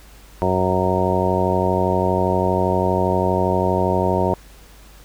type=harmonic tone; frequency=92.5 Hz; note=F#2; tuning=in tune; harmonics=1 / 2 / 3 / 4 / 5 / 6 / 7 / 8 / 10; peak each=-24 / -24 / -29 / -23 / -26 / -25 / -24 / -28 / -23 dBFS; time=0.42-4.34 s; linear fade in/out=0 ms; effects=added 50 Hz sine -44 dBFS peak until 5.04 s + pink hiss -48 dBFS RMS until 5.04 s